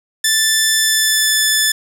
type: tone with pitch glide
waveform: 10% pulse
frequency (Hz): 1760 to 1744.8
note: A6 to A6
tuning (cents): 0 to -15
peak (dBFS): -3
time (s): 0.24-1.72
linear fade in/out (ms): 5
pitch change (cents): -15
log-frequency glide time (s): 0.76-1.37
effects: none